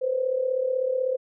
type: tone with amplitude modulation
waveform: sine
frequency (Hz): 515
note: C5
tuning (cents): -28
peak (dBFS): -19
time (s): 0.01-1.17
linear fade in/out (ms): 20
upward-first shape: sine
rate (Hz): 36.1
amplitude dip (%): 70
effects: none